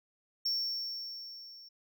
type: tone with level ramp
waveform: triangle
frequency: 5460 Hz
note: F8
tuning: 40 cents flat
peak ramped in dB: -27 to -49 dBFS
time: 0.45-1.69 s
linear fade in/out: 10 ms
effects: none